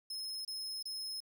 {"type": "tone bursts", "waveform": "40% pulse", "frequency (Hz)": 5170, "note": "E8", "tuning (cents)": -34, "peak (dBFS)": -38, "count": 3, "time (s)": [0.1, 1.204], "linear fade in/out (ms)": 5, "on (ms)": 350, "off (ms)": 27, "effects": []}